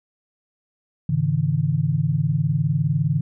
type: chord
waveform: sine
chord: Ab suspended fourth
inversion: none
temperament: equal with one note detuned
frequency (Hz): 103.83 / 138.59 / 158.37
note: Ab2 / Db3 / Eb3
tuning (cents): 0 / 0 / +31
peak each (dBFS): -27 / -21 / -21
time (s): 1.09-3.21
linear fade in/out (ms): 5
effects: none